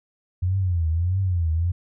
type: tone with vibrato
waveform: sine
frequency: 87.7 Hz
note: F2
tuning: 8 cents sharp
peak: -19 dBFS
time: 0.42-1.72 s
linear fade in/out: 10 ms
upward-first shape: triangle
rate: 1.6 Hz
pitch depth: 190 cents each way
effects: none